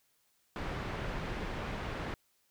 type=low-pass noise; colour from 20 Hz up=pink; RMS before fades=-38 dBFS; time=0.56-2.14 s; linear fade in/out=0 ms; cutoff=2400 Hz; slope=12 dB/octave; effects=white hiss -73 dBFS RMS until 2.5 s